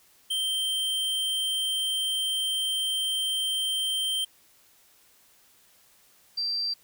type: tone pair in turn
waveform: square / sine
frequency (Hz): 3136 / 4699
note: G7 / D8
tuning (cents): 0 / 0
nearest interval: perfect fifth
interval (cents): 700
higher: second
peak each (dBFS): -26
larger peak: neither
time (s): 0.3-4.25 / 6.37-6.74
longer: first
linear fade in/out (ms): 10
effects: white hiss -60 dBFS RMS until 6.83 s